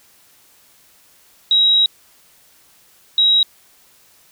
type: tone pair in turn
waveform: sine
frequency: 3837 / 3837 Hz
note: A#7 / A#7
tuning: +49 / +49 cents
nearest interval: unison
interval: 0 cents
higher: neither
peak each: -10 dBFS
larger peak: neither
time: 1.51-1.86 / 3.18-3.43 s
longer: first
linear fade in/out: 2 ms
effects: white hiss -52 dBFS RMS until 4.31 s